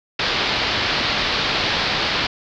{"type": "low-pass noise", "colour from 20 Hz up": "white", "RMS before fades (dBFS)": -21, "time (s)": [0.19, 2.27], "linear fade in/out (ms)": 5, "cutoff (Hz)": 4700, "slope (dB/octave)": 48, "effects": []}